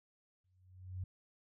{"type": "tone with exponential growth", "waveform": "sine", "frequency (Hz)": 92.2, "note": "F#2", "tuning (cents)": -6, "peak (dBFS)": -36, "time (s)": [0.44, 1.04], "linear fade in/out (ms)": 5, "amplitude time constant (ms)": 130, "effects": []}